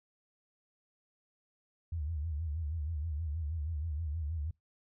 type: tone with vibrato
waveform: sine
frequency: 78.1 Hz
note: D#2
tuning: 7 cents sharp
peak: -33 dBFS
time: 1.92-4.51 s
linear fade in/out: 5 ms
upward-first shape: sine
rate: 6.3 Hz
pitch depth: 140 cents each way
effects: noise-tail reverb RT60 0.2 s tail -26 dB re dry